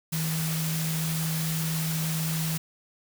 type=tone in noise; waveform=sine; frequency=160.2 Hz; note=E3; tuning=49 cents flat; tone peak=-27 dBFS; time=0.12-2.58 s; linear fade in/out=10 ms; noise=white; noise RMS=-33 dBFS; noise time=0.12-2.58 s; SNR=+3 dB; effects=none